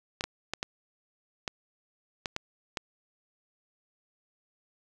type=clicks; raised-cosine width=0.2 ms; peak=-14 dBFS; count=8; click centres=0.209 / 0.24 / 0.536 / 0.629 / 1.478 / 2.258 / 2.364 / 2.772 s; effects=none